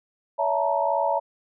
sine tone cluster, 566 / 661 / 879 / 942 Hz, C#5 / E5 / A5 / A#5, +36 / +5 / -2 / +18 cents, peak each -26 dBFS, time 0.38-1.2 s, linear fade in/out 20 ms, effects none

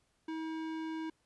square tone with low-pass filter, 320 Hz, D#4, 49 cents sharp, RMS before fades -39 dBFS, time 0.28-1.1 s, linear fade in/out 5 ms, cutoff 3300 Hz, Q 0.58, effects pink hiss -75 dBFS RMS until 1.25 s + resampled to 24000 Hz

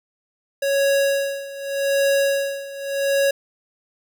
square tone with tremolo, 554.4 Hz, C#5, in tune, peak -16 dBFS, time 0.62-3.31 s, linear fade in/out 5 ms, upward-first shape sine, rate 0.84 Hz, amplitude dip 85%, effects none

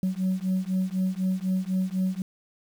sine beating tone pair, 185 / 189 Hz, F#3 / F#3, 0 / +37 cents, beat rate 4 Hz, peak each -25 dBFS, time 0.03-2.22 s, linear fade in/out 2 ms, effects tanh soft clip ceiling -20 dBFS + 8-bit

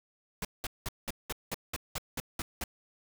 pink noise bursts, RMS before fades -35 dBFS, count 11, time 0.42-2.639 s, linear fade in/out 2 ms, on 29 ms, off 190 ms, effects none

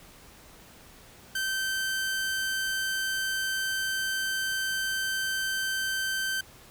sawtooth tone, 1550 Hz, G6, 20 cents flat, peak -24 dBFS, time 1.35-6.41 s, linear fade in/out 5 ms, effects pink hiss -52 dBFS RMS until 6.7 s

